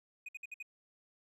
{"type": "tone bursts", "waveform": "triangle", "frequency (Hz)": 2489, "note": "D#7", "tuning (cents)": 0, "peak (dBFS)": -40, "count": 5, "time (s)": [0.26, 0.627], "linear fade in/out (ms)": 5, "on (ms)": 27, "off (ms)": 58, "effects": []}